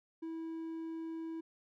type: tone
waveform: triangle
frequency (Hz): 325.9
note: E4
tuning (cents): -20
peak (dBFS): -37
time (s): 0.22-1.41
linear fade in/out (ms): 10
effects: none